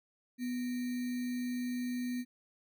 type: tone with sample-and-hold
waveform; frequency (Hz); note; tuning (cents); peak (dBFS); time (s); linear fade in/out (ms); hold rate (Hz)
sine; 246.9; B3; 0; -33; 0.38-2.25; 50; 2100
effects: none